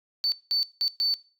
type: tone bursts at uneven times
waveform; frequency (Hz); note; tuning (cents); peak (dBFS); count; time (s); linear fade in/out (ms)
sine; 4519; C#8; +33; -21; 4; 0.24-0.32 / 0.51-0.63 / 0.81-0.88 / 1-1.14; 0
effects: noise-tail reverb RT60 0.4 s tail -22 dB re dry + tanh soft clip ceiling -18 dBFS